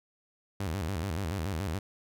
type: tone with vibrato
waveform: sawtooth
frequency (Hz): 88.8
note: F2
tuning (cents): +29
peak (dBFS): -27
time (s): 0.6-1.79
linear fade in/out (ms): 5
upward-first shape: square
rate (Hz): 7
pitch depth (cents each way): 190
effects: none